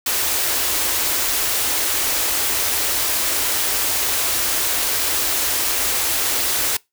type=band-stop noise; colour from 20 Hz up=white; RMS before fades=-20 dBFS; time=0.06-6.77 s; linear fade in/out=5 ms; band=110 to 250 Hz; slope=48 dB/octave; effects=noise-tail reverb RT60 0.2 s tail -24 dB re dry